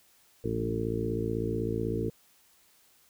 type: harmonic tone with a mistuned harmonic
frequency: 56 Hz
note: A1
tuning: 31 cents sharp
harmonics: 1 / 2 / 3 / 4 / 5 / 6 / 7 / 8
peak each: -40 / -34 / -40 / -37 / -38 / -36 / -37 / -34 dBFS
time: 0.44-2.1 s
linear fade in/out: 5 ms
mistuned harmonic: 3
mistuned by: +23 cents
effects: white hiss -63 dBFS RMS until 3.09 s